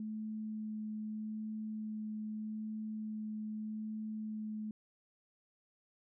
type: tone with vibrato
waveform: sine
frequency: 215.7 Hz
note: A3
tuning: 34 cents flat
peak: -38 dBFS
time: 0-4.71 s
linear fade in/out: 2 ms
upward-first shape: sine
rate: 0.81 Hz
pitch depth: 8 cents each way
effects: none